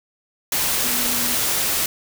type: tone in noise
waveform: sine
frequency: 242.9 Hz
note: B3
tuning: 29 cents flat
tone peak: -31 dBFS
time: 0.84-1.35 s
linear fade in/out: 2 ms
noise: white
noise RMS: -21 dBFS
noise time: 0.52-1.86 s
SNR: -13 dB
effects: none